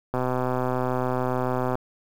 click train, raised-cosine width 1 ms, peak -12 dBFS, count 206, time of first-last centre 0.14-1.754 s, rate 127 Hz, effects 7-bit

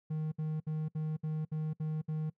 triangle tone bursts, 155.56 Hz, D#3, in tune, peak -30 dBFS, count 8, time 0.1-2.301 s, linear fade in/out 10 ms, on 220 ms, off 63 ms, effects noise-tail reverb RT60 0.1 s tail -23 dB re dry

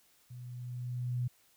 sine tone with level ramp, 123.47 Hz, B2, in tune, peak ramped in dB -44 to -29 dBFS, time 0.3-1.28 s, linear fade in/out 10 ms, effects white hiss -67 dBFS RMS until 1.56 s

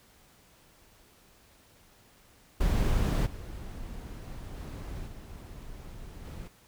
brown noise with level steps, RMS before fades -26 / -41 / -39 / -44 / -40 dBFS, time 2.6-6.48 s, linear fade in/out 10 ms, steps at 3.25 / 4.55 / 5.06 / 6.24 s, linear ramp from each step 20 ms, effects pink hiss -60 dBFS RMS until 6.67 s

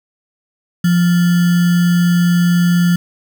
sine tone with sample-and-hold, 174.61 Hz, F3, in tune, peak -9 dBFS, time 0.84-2.96 s, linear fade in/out 5 ms, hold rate 1575 Hz, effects none

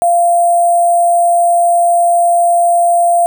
sine tone with sample-and-hold, 692 Hz, F5, 16 cents flat, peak -7 dBFS, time 0.02-3.26 s, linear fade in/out 0 ms, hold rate 8820 Hz, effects none

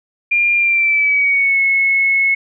sine tone with pitch glide, 2400 to 2188 Hz, D7 to C#7, +37 to -23 cents, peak -11 dBFS, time 0.31-2.35 s, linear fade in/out 10 ms, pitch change -160 cents, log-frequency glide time 0.56-1.6 s, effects none

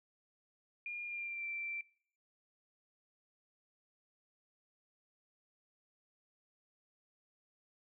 sine tone with pitch glide, 2416 to 2347 Hz, D7 to D7, +48 to -2 cents, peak -39 dBFS, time 0.86-1.81 s, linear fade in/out 2 ms, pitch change -50 cents, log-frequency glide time 1.06-1.45 s, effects noise-tail reverb RT60 0.6 s tail -21 dB re dry

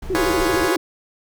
brown noise, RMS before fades -30 dBFS, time 0.02-0.69 s, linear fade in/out 5 ms
sine tone with vibrato, 349.2 Hz, F4, in tune, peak -19 dBFS, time 0.1-0.77 s, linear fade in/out 2 ms, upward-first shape sine, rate 13 Hz, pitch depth 170 cents each way
15% pulse chord, C# dominant seventh, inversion first, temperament equal, 349.2 / 415.3 / 493.9 / 554.4 Hz, E#4 / G#4 / B4 / C#5, 0 / 0 / 0 / 0 cents, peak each -19 dBFS, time 0.15-0.76 s, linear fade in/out 0 ms
effects none

